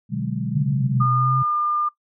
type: chord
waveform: sine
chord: G# half-diminished seventh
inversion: first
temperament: just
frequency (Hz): 124.59 / 149.51 / 186.89 / 207.7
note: B2 / D3 / F#3 / G#3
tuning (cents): +16 / +31 / +18 / 0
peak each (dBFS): -28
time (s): 0.09-1.07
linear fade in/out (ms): 50
type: linear two-way sweep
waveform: sine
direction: down then up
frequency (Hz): 145 to 123.8 to 132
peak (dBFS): -19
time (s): 0.55-1.43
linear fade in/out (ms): 10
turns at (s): 1.11
type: tone with pitch glide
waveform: sine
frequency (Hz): 1217 to 1203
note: D#6 to D6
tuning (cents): -39 to +41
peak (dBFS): -19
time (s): 1-1.89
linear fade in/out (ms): 10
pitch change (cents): -20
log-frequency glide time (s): 1.17-1.58
effects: noise-tail reverb RT60 0.1 s tail -18 dB re dry